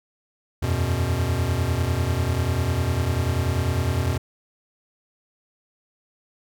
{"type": "chord", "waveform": "square", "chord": "E suspended second", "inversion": "none", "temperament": "equal", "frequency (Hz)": [82.41, 92.5, 123.47], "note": ["E2", "F#2", "B2"], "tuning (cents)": [0, 0, 0], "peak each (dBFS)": -26, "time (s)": [0.62, 4.18], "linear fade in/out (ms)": 10, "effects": []}